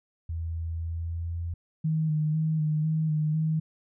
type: tone with pitch glide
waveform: sine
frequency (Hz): 82.41 to 84.92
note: E2 to F2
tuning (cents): 0 to -48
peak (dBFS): -29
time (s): 0.29-1.54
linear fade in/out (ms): 5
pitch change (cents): +52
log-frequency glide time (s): 0.77-1.41
type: tone with vibrato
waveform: sine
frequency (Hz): 155.56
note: D#3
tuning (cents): 0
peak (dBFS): -23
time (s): 1.84-3.6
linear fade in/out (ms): 10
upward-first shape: square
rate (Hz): 2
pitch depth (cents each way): 25
effects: none